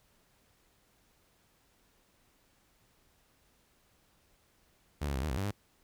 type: tone with pitch steps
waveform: sawtooth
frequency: 73.3 / 69.8 / 64.2 / 77.1 / 63.3 / 97.5 / 102 Hz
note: D2 / C#2 / C2 / D#2 / B1 / G2 / G#2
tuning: -3 / +13 / -32 / -15 / +43 / -9 / -31 cents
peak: -28 dBFS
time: 5.01-5.514 s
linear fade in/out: 10 ms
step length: 72 ms
effects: pink hiss -69 dBFS RMS until 5.83 s